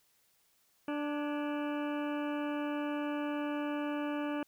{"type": "harmonic tone with a mistuned harmonic", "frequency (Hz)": 293.7, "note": "D4", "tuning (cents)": 0, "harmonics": [1, 2, 3, 4, 5, 6, 8, 9, 10], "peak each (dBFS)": [-34, -40, -44, -46, -48, -50, -52, -53, -54], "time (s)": [0.88, 4.43], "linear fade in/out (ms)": 2, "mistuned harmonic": 6, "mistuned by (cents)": -66, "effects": ["white hiss -71 dBFS RMS until 4.47 s"]}